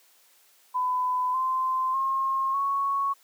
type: tone with pitch steps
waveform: sine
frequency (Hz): 1004 / 1037.6 / 1072.3 / 1108.2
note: B5 / C6 / C6 / C#6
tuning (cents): +28 / -15 / +42 / -1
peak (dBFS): -23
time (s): 0.74-3.14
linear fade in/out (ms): 20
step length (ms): 600
effects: white hiss -60 dBFS RMS until 3.23 s + high-pass 400 Hz 12 dB/octave